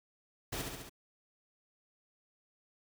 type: noise with echo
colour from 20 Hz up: pink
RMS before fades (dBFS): -38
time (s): 0.52-0.62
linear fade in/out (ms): 10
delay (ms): 69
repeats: 4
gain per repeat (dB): -3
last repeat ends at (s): 0.896
effects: none